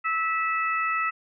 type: harmonic tone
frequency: 653 Hz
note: E5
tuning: 17 cents flat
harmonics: 2 / 3 / 4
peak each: -25 / -29 / -31 dBFS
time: 0.04-1.11 s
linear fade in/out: 20 ms
effects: none